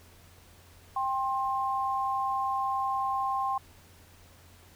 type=tone pair together; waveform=sine; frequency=790 / 1059.7 Hz; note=G5 / C6; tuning=+13 / +22 cents; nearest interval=perfect fourth; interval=509 cents; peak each=-30 / -29 dBFS; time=0.96-3.58 s; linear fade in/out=5 ms; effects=added 87 Hz sine -57 dBFS peak until 4.75 s + pink hiss -57 dBFS RMS until 4.75 s